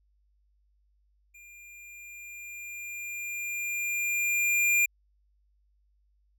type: tone with level ramp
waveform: square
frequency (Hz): 2400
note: D7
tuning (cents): +37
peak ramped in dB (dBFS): -50 to -21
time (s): 1.34-4.86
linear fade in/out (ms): 10
effects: added 50 Hz sine -65 dBFS peak until 6.38 s

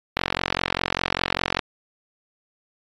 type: click train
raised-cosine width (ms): 0.3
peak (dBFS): -4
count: 65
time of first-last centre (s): 0.17-1.592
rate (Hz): 45
effects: AAC 32 kbps

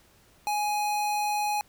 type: tone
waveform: square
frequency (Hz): 834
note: G#5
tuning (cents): +7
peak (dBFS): -26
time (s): 0.47-1.61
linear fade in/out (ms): 0
effects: pink hiss -60 dBFS RMS until 1.68 s

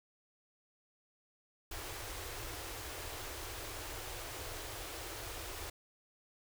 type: band-stop noise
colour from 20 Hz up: pink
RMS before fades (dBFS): -44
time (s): 1.71-5.7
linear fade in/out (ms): 5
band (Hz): 120 to 300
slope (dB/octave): 48
effects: none

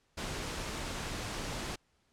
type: noise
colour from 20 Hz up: pink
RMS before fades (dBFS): -38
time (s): 0.17-1.76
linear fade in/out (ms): 10
effects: pink hiss -73 dBFS RMS until 2.12 s + low-pass 8000 Hz 12 dB/octave

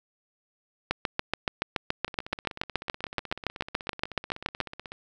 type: two click trains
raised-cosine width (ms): 0.3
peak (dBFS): -9 / -22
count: 27 / 47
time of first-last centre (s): 0.91-4.603 / 2.08-4.92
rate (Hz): 7.04 / 16.2
effects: none

